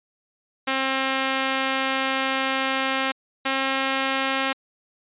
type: tone pair in turn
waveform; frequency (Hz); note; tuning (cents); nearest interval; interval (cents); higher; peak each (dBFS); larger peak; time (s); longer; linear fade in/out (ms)
5% pulse; 266.4 / 268.1; C4 / C4; +31 / +42; unison; 11; second; -10; neither; 0.67-3.12 / 3.45-4.53; first; 10
effects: resampled to 8000 Hz